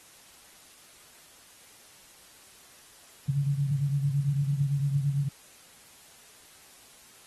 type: beating tone pair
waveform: sine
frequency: 139.7 / 148.6 Hz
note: C#3 / D3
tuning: +14 / +21 cents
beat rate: 8.9 Hz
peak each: -25 / -32 dBFS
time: 3.28-5.29 s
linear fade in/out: 10 ms
effects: white hiss -54 dBFS RMS until 7.26 s + AAC 32 kbps